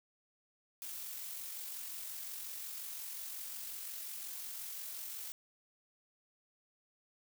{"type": "noise with amplitude modulation", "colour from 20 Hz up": "blue", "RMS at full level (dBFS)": -43, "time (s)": [0.82, 5.32], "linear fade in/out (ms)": 0, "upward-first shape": "sine", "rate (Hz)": 45.6, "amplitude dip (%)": 30, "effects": []}